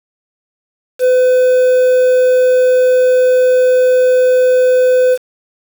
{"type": "tone with quantisation", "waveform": "triangle", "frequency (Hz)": 506, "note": "B4", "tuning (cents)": 42, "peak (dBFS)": -5, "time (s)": [0.99, 5.18], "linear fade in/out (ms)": 50, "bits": 5, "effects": []}